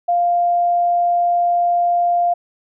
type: tone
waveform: sine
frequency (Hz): 698.5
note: F5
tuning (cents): 0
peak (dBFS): -13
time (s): 0.08-2.34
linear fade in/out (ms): 10
effects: none